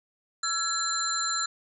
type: tone cluster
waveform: sine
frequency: 1343 / 1682 / 4092 / 7190 Hz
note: E6 / G#6 / C8 / A8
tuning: +32 / +22 / -39 / +36 cents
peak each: -30 / -36 / -31 / -31 dBFS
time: 0.43-1.46 s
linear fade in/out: 5 ms
effects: none